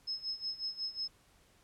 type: tone with tremolo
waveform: sine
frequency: 5180 Hz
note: E8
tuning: 31 cents flat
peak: -33 dBFS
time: 0.07-1.08 s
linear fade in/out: 10 ms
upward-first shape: sine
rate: 5.5 Hz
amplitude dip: 85%
effects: pink hiss -66 dBFS RMS until 1.63 s + low-pass 12000 Hz 12 dB/octave